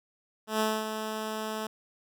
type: tone with ADSR envelope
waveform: 10% pulse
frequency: 217.4 Hz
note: A3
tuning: 21 cents flat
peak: -16 dBFS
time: 0.47-1.67 s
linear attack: 130 ms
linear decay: 240 ms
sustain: -8 dB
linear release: 5 ms
effects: none